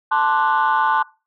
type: chord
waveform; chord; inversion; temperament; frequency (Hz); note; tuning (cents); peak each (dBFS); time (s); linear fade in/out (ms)
sine; D dominant seventh; second; equal; 880 / 1046.5 / 1174.7 / 1480; A5 / C6 / D6 / F#6; 0 / 0 / 0 / 0; -17 / -19 / -22 / -21; 0.11-1.03; 10
effects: noise-tail reverb RT60 0.3 s tail -22 dB re dry + tanh soft clip ceiling -9 dBFS